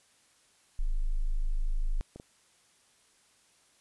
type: tone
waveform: sine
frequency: 26.33 Hz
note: G#0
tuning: 25 cents sharp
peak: -25 dBFS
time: 0.79-2.01 s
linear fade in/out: 0 ms
type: clicks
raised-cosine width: 2 ms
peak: -31 dBFS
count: 2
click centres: 2.16 / 2.199 s
effects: white hiss -65 dBFS RMS until 3.8 s + resampled to 24000 Hz